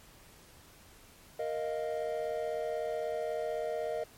triangle chord, Bb suspended fourth, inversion none, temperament equal, 466.2 / 622.3 / 698.5 Hz, Bb4 / Eb5 / F5, 0 / 0 / 0 cents, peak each -34 / -33 / -38 dBFS, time 1.39-4.04 s, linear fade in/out 5 ms, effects pink hiss -57 dBFS RMS until 4.17 s + MP3 64 kbps

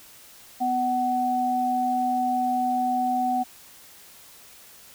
sine tone pair together, 250 / 749.2 Hz, B3 / F#5, +21 / +21 cents, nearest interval octave + perfect fifth, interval 1900 cents, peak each -28 / -22 dBFS, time 0.6-3.44 s, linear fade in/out 20 ms, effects white hiss -49 dBFS RMS until 4.94 s

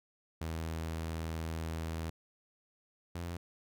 sawtooth tone pair in turn, 81.1 / 85.92 Hz, E2 / F2, -28 / -28 cents, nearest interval minor second, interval 100 cents, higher second, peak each -32 / -34 dBFS, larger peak first, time 0.41-2.1 / 3.15-3.37 s, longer first, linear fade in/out 5 ms, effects none

